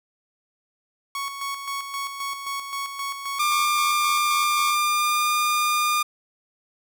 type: tone with tremolo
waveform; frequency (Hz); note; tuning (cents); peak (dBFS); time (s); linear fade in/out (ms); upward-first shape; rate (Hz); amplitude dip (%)
sawtooth; 1110; C#6; +2; -23; 1.15-4.75; 2; square; 3.8; 50
type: tone with pitch glide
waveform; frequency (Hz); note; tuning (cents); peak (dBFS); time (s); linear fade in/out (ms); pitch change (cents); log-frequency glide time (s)
sawtooth; 1196 to 1208.5; D6 to D6; +31 to +49; -16; 3.39-6.03; 10; +18; 4.75-5.32
effects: none